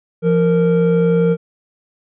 triangle tone pair together, 171.42 / 462.7 Hz, F3 / A#4, -32 / -13 cents, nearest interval octave + perfect fourth, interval 1719 cents, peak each -12 dBFS, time 0.22-1.37 s, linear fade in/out 50 ms, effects resampled to 8000 Hz

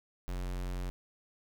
square tone, 45.06 Hz, F#1, 45 cents flat, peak -35 dBFS, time 0.28-0.9 s, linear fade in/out 0 ms, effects none

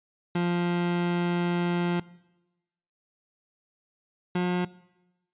30% pulse tone pair in turn, 174.61 / 178.9 Hz, F3 / F3, 0 / +42 cents, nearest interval unison, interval 42 cents, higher second, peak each -21 dBFS, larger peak neither, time 0.35-2 / 4.35-4.65 s, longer first, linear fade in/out 5 ms, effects noise-tail reverb RT60 1.0 s tail -21 dB re dry + resampled to 8000 Hz

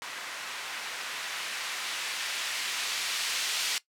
violet noise with low-pass filter sweep, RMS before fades -34 dBFS, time 0.02-3.78 s, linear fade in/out 0 ms, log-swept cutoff 1500 to 3300 Hz, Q 0.83, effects noise-tail reverb RT60 0.1 s tail -18 dB re dry

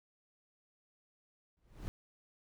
brown noise with exponential growth, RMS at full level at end -39 dBFS, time 1.57-1.88 s, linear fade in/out 0 ms, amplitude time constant 66 ms, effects none

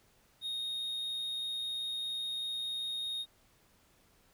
triangle tone with amplitude modulation, 3718 Hz, A#7, 5 cents flat, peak -32 dBFS, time 0.41-3.26 s, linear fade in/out 50 ms, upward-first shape sine, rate 123 Hz, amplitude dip 25%, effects pink hiss -67 dBFS RMS until 4.33 s

